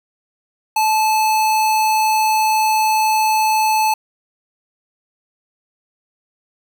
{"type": "tone", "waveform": "square", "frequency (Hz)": 869, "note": "A5", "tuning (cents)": -22, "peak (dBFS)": -14, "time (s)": [0.76, 3.94], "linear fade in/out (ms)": 5, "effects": []}